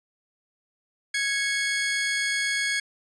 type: tone pair together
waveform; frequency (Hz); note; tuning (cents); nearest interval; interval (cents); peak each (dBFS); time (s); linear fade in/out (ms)
sawtooth; 1661.2 / 2199; G#6 / C#7; 0 / -14; perfect fourth; 486; -23; 1.14-2.8; 5
effects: resampled to 22050 Hz